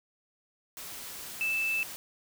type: tone in noise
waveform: sine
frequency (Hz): 2637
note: E7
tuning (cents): 0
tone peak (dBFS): -27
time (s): 1.41-1.83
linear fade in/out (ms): 0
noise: white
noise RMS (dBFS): -42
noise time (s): 0.77-1.96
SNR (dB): +12
effects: none